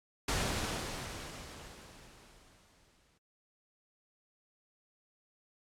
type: noise with exponential decay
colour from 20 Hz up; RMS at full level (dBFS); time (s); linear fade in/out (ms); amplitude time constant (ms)
pink; -31; 0.28-3.18; 5; 630
effects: low-pass 9000 Hz 12 dB/octave + AAC 64 kbps